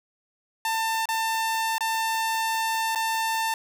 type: tone with dropouts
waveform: sawtooth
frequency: 895 Hz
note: A5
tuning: 29 cents sharp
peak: -20 dBFS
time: 0.65-3.54 s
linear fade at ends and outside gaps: 2 ms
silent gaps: 1.056-1.088 / 1.782-1.807 / 2.95-2.957 s
effects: none